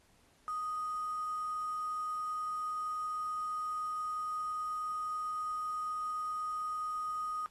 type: tone with quantisation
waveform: sine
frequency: 1244.5 Hz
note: D#6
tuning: in tune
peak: -34 dBFS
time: 0.48-7.46 s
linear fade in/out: 0 ms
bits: 9
effects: pink hiss -68 dBFS RMS until 7.5 s + AAC 32 kbps